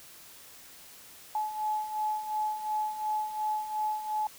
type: beating tone pair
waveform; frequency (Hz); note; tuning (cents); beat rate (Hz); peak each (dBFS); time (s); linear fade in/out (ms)
sine; 853 / 855.8; G#5 / A5; +46 / -48; 2.8; -36 / -30; 1.35-4.27; 2
effects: white hiss -51 dBFS RMS until 4.38 s